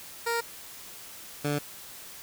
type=tone pair in turn; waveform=15% pulse; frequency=466.2 / 146.08 Hz; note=A#4 / D3; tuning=0 / -9 cents; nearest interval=octave + minor sixth; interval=2009 cents; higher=first; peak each=-20 dBFS; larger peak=neither; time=0.26-0.41 / 1.44-1.59 s; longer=neither; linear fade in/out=10 ms; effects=white hiss -45 dBFS RMS until 2.22 s